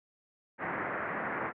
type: low-pass noise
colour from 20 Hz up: white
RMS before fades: -35 dBFS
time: 0.58-1.53 s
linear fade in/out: 50 ms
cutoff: 2000 Hz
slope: 48 dB/octave
effects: high-pass 150 Hz 12 dB/octave